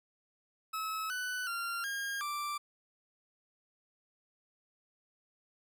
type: tone with pitch steps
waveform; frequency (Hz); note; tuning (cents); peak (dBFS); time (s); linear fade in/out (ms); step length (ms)
40% pulse; 1293 / 1494 / 1382 / 1620 / 1174; E6 / F#6 / F6 / G#6 / D6; -34 / +16 / -19 / -43 / -1; -34; 0.73-2.58; 10; 370
effects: none